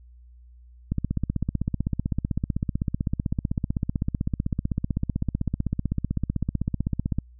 click train, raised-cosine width 5 ms, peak -12 dBFS, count 100, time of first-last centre 0.92-7.186 s, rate 15.8 Hz, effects added 60 Hz sine -47 dBFS peak until 7.39 s

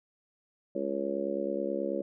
harmonic tone, 69.3 Hz, C#2, in tune, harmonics 3 / 4 / 5 / 6 / 7 / 8, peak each -38 / -38 / -35 / -40 / -37 / -34 dBFS, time 0.75-2.02 s, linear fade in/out 5 ms, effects none

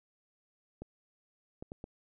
clicks, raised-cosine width 2 ms, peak -29 dBFS, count 4, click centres 0.82 / 1.625 / 1.719 / 1.841 s, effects none

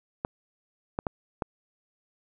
clicks, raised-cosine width 1 ms, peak -14 dBFS, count 4, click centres 0.249 / 0.989 / 1.068 / 1.422 s, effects none

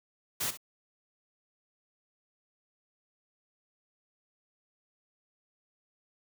white noise with echo, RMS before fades -32 dBFS, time 0.4-0.51 s, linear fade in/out 10 ms, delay 64 ms, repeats 1, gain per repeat -13 dB, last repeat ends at 0.574 s, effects none

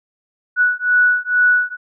sine beating tone pair, 1473 / 1475.2 Hz, F#6 / F#6, -8 / -6 cents, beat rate 2.2 Hz, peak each -15 dBFS, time 0.56-1.77 s, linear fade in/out 50 ms, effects none

